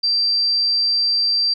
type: tone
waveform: sine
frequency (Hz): 4699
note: D8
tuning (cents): 0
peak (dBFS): -15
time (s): 0.03-1.54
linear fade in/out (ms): 10
effects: none